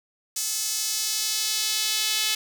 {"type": "tone with high-pass filter sweep", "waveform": "sawtooth", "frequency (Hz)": 431.7, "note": "A4", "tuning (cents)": -33, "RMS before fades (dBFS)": -26, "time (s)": [0.36, 2.35], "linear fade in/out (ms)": 5, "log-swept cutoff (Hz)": [6500, 3300], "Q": 1.4, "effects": []}